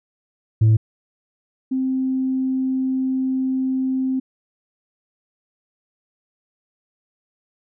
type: tone pair in turn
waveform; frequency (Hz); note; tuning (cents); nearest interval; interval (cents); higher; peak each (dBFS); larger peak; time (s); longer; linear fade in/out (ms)
sine; 110 / 261.6; A2 / C4; 0 / 0; octave + minor third; 1500; second; -8 / -18; first; 0.61-0.77 / 1.71-4.2; second; 10
effects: tanh soft clip ceiling -10 dBFS